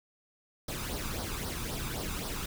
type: noise with flanger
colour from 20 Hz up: pink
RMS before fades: -36 dBFS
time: 0.68-2.46 s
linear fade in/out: 5 ms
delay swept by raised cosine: 0.2 to 0.84 ms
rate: 3.8 Hz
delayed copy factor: +0.6
effects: none